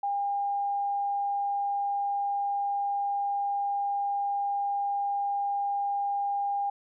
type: tone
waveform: sine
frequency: 805 Hz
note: G5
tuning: 46 cents sharp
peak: -26 dBFS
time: 0.03-6.7 s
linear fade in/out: 5 ms
effects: none